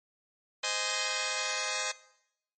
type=chord; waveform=5% pulse; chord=Ab major; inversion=first; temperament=just; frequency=519.1 / 623 / 830.6 Hz; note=C5 / Eb5 / Ab5; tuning=-14 / +2 / 0 cents; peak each=-23 dBFS; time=0.63-1.92 s; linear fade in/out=10 ms; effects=noise-tail reverb RT60 0.8 s tail -19 dB re dry + MP3 32 kbps